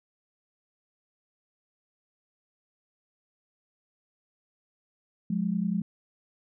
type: tone pair together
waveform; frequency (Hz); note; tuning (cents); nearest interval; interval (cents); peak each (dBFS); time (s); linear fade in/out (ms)
sine; 179.37 / 210; F3 / G#3; +47 / +19; minor third; 272; -28; 5.3-5.82; 5
effects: none